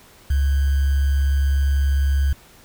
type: tone with sample-and-hold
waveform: sine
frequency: 69.3 Hz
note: C#2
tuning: in tune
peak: -15 dBFS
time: 0.3-2.33 s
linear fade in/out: 5 ms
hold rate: 1575 Hz
effects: pink hiss -49 dBFS RMS until 2.64 s